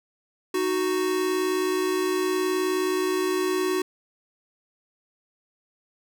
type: tone pair together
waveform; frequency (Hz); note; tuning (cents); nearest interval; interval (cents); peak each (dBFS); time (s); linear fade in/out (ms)
square; 310.8 / 370; D#4 / F#4; -2 / 0; minor third; 302; -30 / -24; 0.54-3.82; 5
effects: none

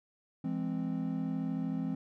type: chord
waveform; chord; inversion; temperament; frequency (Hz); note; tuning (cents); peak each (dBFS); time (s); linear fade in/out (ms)
triangle; E augmented; none; equal with one note detuned; 168.76 / 207.7 / 261.6; E3 / G#3 / B#3; +41 / 0 / 0; -34 / -36 / -33; 0.44-1.95; 5
effects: none

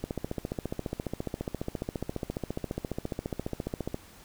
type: click train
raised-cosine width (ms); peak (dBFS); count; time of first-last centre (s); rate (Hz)
2; -18; 58; 0.04-3.944; 14.6
effects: pink hiss -53 dBFS RMS until 4.24 s

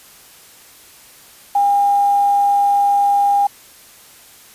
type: tone with quantisation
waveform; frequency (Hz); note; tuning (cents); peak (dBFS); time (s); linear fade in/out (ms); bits
sine; 807; G#5; -50; -11; 1.55-3.47; 5; 6
effects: white hiss -44 dBFS RMS until 4.54 s + resampled to 32000 Hz

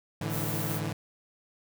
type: chord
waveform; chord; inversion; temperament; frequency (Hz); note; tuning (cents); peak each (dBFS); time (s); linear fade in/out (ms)
sawtooth; A suspended fourth; none; equal with one note detuned; 107.55 / 146.83 / 164.81; A2 / D3 / E3; -39 / 0 / 0; -31; 0.21-0.93; 5
type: noise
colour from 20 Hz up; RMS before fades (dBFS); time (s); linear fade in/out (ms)
violet; -36; 0.29-0.81; 50
effects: none

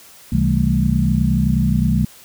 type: tone cluster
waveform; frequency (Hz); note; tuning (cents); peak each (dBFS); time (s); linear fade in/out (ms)
sine; 67.6 / 131.5 / 162.9 / 194.1 / 222; C#2 / C3 / E3 / G3 / A3; -43 / +9 / -20 / -17 / +16; -20; 0.32-2.05; 5
effects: white hiss -44 dBFS RMS until 2.24 s

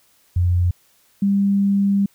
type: tone pair in turn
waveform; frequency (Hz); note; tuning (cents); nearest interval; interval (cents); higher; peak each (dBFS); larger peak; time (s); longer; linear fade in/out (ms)
sine; 88.6 / 198.9; F2 / G3; +25 / +25; octave + major second; 1400; second; -14; neither; 0.36-0.71 / 1.22-2.06; second; 5
effects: white hiss -58 dBFS RMS until 2.14 s

